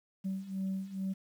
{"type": "beating tone pair", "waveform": "sine", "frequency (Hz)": [190, 192.3], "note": ["F#3", "G3"], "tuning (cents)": [46, -33], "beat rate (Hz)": 2.3, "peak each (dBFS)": [-37, -34], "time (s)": [0.24, 1.14], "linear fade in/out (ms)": 20, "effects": ["tanh soft clip ceiling -29 dBFS", "10-bit"]}